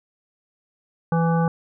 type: harmonic tone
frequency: 166.2 Hz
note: E3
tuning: 15 cents sharp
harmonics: 1 / 3 / 5 / 7 / 9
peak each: -18 / -26 / -26 / -31 / -34 dBFS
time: 1.12-1.48 s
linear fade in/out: 2 ms
effects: none